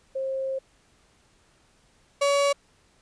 sine / 35% pulse tone pair in turn, 533 / 564.7 Hz, C5 / C#5, +32 / +32 cents, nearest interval minor second, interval 100 cents, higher second, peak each -26 / -18 dBFS, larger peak second, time 0.15-0.59 / 2.21-2.53 s, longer first, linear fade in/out 10 ms, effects pink hiss -62 dBFS RMS until 3.01 s + resampled to 22050 Hz

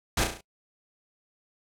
pink noise with echo, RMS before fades -25 dBFS, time 0.17-0.24 s, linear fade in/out 5 ms, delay 34 ms, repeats 5, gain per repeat -5 dB, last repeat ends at 0.41 s, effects noise-tail reverb RT60 0.1 s tail -23 dB re dry + low-pass 11000 Hz 12 dB/octave

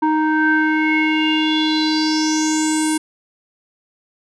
square tone with low-pass filter sweep, 311.1 Hz, D#4, in tune, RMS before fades -17 dBFS, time 0.02-2.98 s, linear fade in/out 10 ms, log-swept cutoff 1100 to 9600 Hz, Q 6.4, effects none

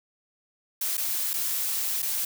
blue noise with dropouts, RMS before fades -28 dBFS, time 0.81-2.25 s, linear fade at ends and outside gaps 5 ms, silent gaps 0.97-0.977 / 1.334-1.338 / 2.021-2.026 s, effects none

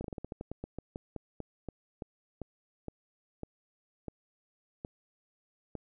slowing click train, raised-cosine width 2 ms, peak -25 dBFS, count 22, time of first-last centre 0.01-5.753 s, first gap 33 ms, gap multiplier 1.18, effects none

